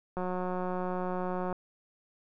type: click train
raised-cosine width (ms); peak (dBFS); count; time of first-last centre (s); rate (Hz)
1; -21; 248; 0.17-1.527; 182
effects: none